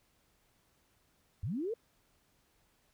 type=linear sweep; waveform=sine; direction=up; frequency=75.8 to 480.1 Hz; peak=-33 dBFS; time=1.43-1.74 s; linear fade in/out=5 ms; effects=pink hiss -72 dBFS RMS until 2.93 s